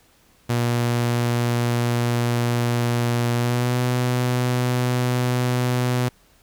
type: tone with pitch glide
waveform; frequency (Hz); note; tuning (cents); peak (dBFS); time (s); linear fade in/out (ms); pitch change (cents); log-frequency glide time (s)
sawtooth; 119.7 to 124.21; A#2 to B2; +46 to +10; -15; 0.49-6.09; 10; +64; 3.34-3.79
effects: pink hiss -57 dBFS RMS until 6.42 s